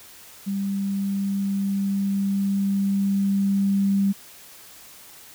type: tone with level ramp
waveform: sine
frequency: 197.4 Hz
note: G3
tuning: 12 cents sharp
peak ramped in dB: -23 to -17 dBFS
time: 0.46-4.13 s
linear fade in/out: 20 ms
effects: white hiss -46 dBFS RMS until 5.34 s